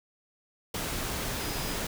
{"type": "tone in noise", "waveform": "sine", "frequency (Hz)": 4978, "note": "D#8", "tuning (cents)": 0, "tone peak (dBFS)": -44, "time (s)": [1.4, 1.76], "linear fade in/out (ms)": 5, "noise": "pink", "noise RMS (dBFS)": -33, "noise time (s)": [0.74, 1.87], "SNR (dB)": -14, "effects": []}